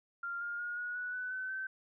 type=tone with pitch steps; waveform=sine; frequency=1392 / 1412.2 / 1432.8 / 1453.6 / 1474.8 / 1496.2 / 1518 / 1540.1 Hz; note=F6 / F6 / F6 / F#6 / F#6 / F#6 / F#6 / G6; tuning=-6 / +19 / +44 / -31 / -6 / +19 / +44 / -31 cents; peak=-36 dBFS; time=0.23-1.67 s; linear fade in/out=5 ms; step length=180 ms; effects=none